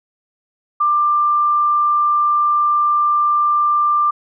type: tone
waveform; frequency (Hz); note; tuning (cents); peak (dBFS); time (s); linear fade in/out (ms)
sine; 1187; D6; +18; -12; 0.8-4.11; 10
effects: none